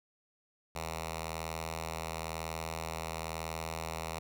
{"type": "tone with notch filter", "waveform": "5% pulse", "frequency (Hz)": 81, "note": "E2", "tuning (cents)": -30, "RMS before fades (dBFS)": -39, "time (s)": [0.75, 4.19], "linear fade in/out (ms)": 5, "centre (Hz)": 290, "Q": 0.71, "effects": []}